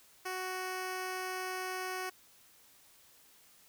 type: tone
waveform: 10% pulse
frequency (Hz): 371.1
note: F#4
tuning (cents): +5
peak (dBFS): -28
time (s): 0.25-2.1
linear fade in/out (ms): 10
effects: white hiss -62 dBFS RMS until 3.68 s